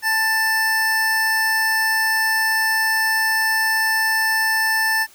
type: tone pair together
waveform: square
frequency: 880 / 1771.2 Hz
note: A5 / A6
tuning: 0 / +11 cents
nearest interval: octave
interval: 1211 cents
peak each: -25 / -18 dBFS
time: 0.02-5.07 s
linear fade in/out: 50 ms
effects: white hiss -49 dBFS RMS until 5.14 s